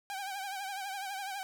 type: tone with vibrato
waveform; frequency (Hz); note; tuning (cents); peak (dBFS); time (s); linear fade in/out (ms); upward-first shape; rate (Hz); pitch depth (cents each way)
sawtooth; 784; G5; 0; -33; 0.1-1.43; 0; triangle; 12; 85
effects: none

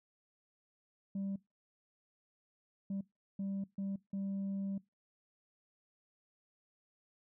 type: tone bursts at uneven times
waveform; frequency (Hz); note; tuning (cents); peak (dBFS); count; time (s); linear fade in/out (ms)
sine; 196; G3; 0; -33; 5; 1.15-1.36 / 2.9-3.01 / 3.39-3.64 / 3.78-3.96 / 4.13-4.78; 5
effects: noise-tail reverb RT60 0.2 s tail -22 dB re dry + tanh soft clip ceiling -34 dBFS

